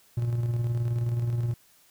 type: tone with tremolo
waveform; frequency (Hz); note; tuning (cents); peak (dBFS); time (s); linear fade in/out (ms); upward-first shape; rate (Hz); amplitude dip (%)
triangle; 118.6; A#2; +30; -21; 0.17-1.54; 5; square; 19; 35
effects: white hiss -60 dBFS RMS until 1.9 s